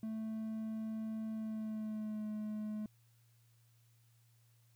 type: tone with pitch glide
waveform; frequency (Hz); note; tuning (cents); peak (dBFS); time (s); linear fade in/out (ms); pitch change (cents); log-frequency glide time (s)
triangle; 220 to 213.2; A3 to G#3; 0 to +46; -36; 0.03-2.86; 2; -54; 1.32-2.26
effects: added 116 Hz sine -66 dBFS peak until 4.75 s + white hiss -75 dBFS RMS until 4.75 s